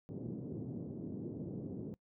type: band-pass noise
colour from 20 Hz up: pink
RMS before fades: -43 dBFS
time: 0.09-1.94 s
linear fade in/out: 0 ms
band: 120 to 390 Hz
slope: 24 dB/octave
effects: noise-tail reverb RT60 0.1 s tail -23 dB re dry